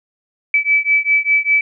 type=beating tone pair; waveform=sine; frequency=2300 / 2305 Hz; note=D7 / D7; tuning=-37 / -33 cents; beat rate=5 Hz; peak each=-15 dBFS; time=0.54-1.61 s; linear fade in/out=2 ms; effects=none